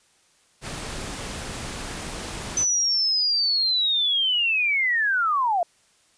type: noise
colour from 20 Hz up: pink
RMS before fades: -33 dBFS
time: 0.61-2.66 s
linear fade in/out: 50 ms
type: linear sweep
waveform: sine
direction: down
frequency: 6100 to 662 Hz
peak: -19 dBFS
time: 2.57-5.63 s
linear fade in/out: 2 ms
effects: white hiss -61 dBFS RMS until 6.17 s + resampled to 22050 Hz